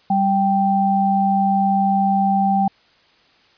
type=tone pair together; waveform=sine; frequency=195.8 / 783.2 Hz; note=G3 / G5; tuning=-2 / -2 cents; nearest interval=2 octaves; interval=2400 cents; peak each=-18 / -16 dBFS; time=0.1-2.68 s; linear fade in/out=5 ms; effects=white hiss -55 dBFS RMS until 3.57 s + resampled to 11025 Hz